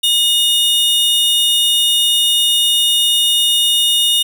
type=tone pair together; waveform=45% pulse; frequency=2893 / 3650 Hz; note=F#7 / A#7; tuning=-40 / -37 cents; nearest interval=major third; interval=403 cents; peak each=-14 dBFS; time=0.03-4.23 s; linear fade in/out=10 ms; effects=none